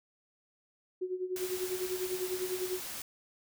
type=tone with tremolo; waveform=sine; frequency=367.9 Hz; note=F#4; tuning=10 cents flat; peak=-30 dBFS; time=1.01-2.8 s; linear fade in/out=10 ms; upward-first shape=sine; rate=10 Hz; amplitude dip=75%
type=noise; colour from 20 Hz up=white; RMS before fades=-41 dBFS; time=1.36-3.02 s; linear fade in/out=2 ms
effects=none